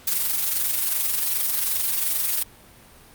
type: noise with amplitude modulation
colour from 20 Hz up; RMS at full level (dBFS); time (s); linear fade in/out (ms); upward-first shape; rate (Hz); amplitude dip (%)
blue; -21; 0.07-2.43; 5; sine; 22.6; 45
effects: pink hiss -49 dBFS RMS until 3.14 s + Opus 48 kbps